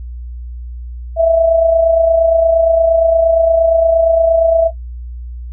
sine tone with amplitude modulation, 659.3 Hz, E5, in tune, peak -5 dBFS, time 1.16-4.71 s, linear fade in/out 50 ms, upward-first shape sine, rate 28.6 Hz, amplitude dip 45%, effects noise-tail reverb RT60 0.1 s tail -20 dB re dry + added 60 Hz sine -24 dBFS peak until 5.52 s

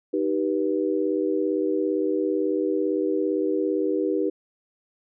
sine chord, Eb augmented, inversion none, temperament just, 311.1 / 388.9 / 486.1 Hz, Eb4 / G4 / B4, 0 / -14 / -28 cents, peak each -25 / -25 / -27 dBFS, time 0.13-4.3 s, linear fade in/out 10 ms, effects none

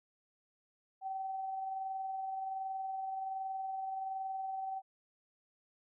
sine tone with amplitude modulation, 768 Hz, G5, 36 cents flat, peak -35 dBFS, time 1.01-4.82 s, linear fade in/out 50 ms, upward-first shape sine, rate 21.3 Hz, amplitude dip 30%, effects none

